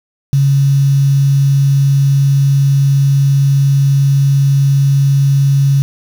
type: tone with quantisation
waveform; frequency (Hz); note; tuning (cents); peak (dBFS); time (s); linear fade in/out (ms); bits
sine; 138.59; C#3; 0; -7; 0.33-5.82; 0; 5
effects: none